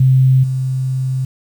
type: tone with level steps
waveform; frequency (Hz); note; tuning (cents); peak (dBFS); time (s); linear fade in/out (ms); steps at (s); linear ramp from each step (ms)
sine; 130.81; C3; 0; -7 / -15; 0-1.25; 5; 0.43; 10
effects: 7-bit